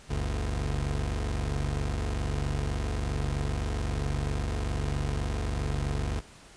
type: tone pair together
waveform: 25% pulse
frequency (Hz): 47.6 / 72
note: F#1 / D2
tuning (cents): +50 / -34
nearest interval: perfect fifth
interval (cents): 716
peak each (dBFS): -27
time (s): 0.09-6.21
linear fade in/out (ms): 20
effects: pink hiss -52 dBFS RMS until 6.56 s + resampled to 22050 Hz